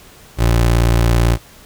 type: tone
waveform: 25% pulse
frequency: 58 Hz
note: A#1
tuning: 8 cents flat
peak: -7 dBFS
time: 0.37-1.38 s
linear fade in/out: 50 ms
effects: pink hiss -43 dBFS RMS until 1.65 s